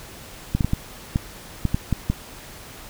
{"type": "clicks", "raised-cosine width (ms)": 5, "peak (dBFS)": -7, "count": 9, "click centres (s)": [0.55, 0.608, 0.646, 0.734, 1.159, 1.653, 1.745, 1.927, 2.1], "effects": ["pink hiss -41 dBFS RMS until 2.89 s"]}